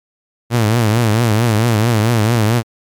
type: tone with vibrato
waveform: sawtooth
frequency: 112.6 Hz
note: A2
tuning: 40 cents sharp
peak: -7 dBFS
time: 0.5-2.63 s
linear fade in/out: 50 ms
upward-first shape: triangle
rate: 4.5 Hz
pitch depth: 150 cents each way
effects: MP3 96 kbps